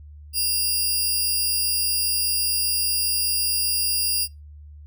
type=tone pair together; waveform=15% pulse; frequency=2737 / 4851 Hz; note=F7 / D#8; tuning=-36 / -45 cents; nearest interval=minor seventh; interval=991 cents; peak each=-25 / -14 dBFS; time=0.33-4.28 s; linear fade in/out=50 ms; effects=noise-tail reverb RT60 0.2 s tail -22 dB re dry + added 74 Hz sine -40 dBFS peak until 4.86 s